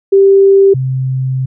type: tone pair in turn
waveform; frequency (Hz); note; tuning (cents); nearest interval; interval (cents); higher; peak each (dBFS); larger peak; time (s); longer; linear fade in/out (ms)
sine; 392 / 130.81; G4 / C3; 0 / 0; octave + perfect fifth; 1900; first; -3 / -12; first; 0.12-0.74 / 0.74-1.46; second; 10
effects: none